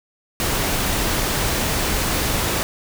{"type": "noise", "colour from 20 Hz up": "pink", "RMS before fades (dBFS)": -21, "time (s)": [0.4, 2.63], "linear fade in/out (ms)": 0, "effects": []}